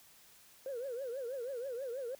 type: tone with vibrato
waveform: sine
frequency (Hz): 508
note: B4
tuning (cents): +49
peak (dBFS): -36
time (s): 0.66-2.15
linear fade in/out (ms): 2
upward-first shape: triangle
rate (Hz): 6.2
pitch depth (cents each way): 200
effects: tanh soft clip ceiling -34 dBFS + white hiss -61 dBFS RMS until 2.19 s